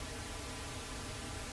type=noise with comb filter; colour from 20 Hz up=pink; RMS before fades=-43 dBFS; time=0-1.52 s; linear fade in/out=2 ms; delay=5.5 ms; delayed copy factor=-0.9; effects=resampled to 24000 Hz